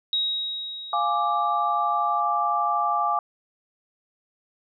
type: tone with exponential decay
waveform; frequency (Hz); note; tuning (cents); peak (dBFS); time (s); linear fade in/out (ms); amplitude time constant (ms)
sine; 3800; A#7; +33; -20; 0.13-2.2; 1; 450
type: chord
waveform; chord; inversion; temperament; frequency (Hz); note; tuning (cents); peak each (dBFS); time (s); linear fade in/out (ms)
sine; D diminished; first; equal; 698.5 / 830.6 / 1174.7; F5 / Ab5 / D6; 0 / 0 / 0; -27 / -26 / -23; 0.93-3.19; 2
effects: none